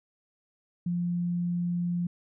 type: tone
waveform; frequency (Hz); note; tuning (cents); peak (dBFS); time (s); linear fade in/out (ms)
sine; 174.61; F3; 0; -26; 0.86-2.07; 5
effects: none